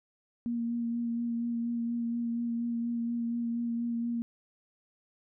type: tone with vibrato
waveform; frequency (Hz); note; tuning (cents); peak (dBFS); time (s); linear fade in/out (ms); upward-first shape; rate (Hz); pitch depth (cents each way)
sine; 234.7; A#3; +12; -29; 0.46-4.22; 0; sine; 4.2; 17
effects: none